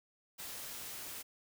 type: noise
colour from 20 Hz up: white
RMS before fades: -45 dBFS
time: 0.38-1.23 s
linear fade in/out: 20 ms
effects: none